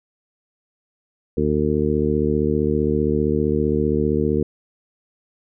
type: harmonic tone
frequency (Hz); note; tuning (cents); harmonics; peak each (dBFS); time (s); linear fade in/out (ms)
75.3; D2; +44; 1 / 2 / 3 / 4 / 5 / 6; -26 / -25 / -23 / -25 / -23 / -23; 1.37-4.43; 5
effects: none